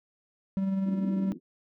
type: tone with tremolo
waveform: triangle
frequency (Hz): 193.1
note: G3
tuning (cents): -26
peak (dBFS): -22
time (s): 0.57-1.32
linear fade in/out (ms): 0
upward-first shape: sine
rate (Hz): 20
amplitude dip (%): 35
type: band-pass noise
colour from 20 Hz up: pink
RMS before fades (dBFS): -38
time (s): 0.84-1.4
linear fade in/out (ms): 50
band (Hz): 210 to 330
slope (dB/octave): 48
effects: none